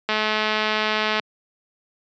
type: click train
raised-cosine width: 0.3 ms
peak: -6 dBFS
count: 239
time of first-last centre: 0.09-1.197 s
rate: 215 Hz
effects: high-pass 200 Hz 12 dB/octave + resampled to 16000 Hz